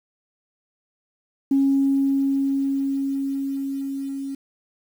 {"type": "tone with level ramp", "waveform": "sine", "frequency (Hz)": 274, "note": "C#4", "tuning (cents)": -20, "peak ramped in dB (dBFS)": [-14, -27], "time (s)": [1.51, 4.35], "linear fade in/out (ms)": 5, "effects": ["tanh soft clip ceiling -10 dBFS", "8-bit"]}